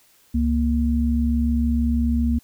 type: tone pair together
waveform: sine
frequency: 69.4 / 235 Hz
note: C#2 / A#3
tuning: +3 / +14 cents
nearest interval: octave + major sixth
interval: 2111 cents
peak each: -20 / -20 dBFS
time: 0.34-2.39 s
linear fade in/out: 10 ms
effects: white hiss -57 dBFS RMS until 2.43 s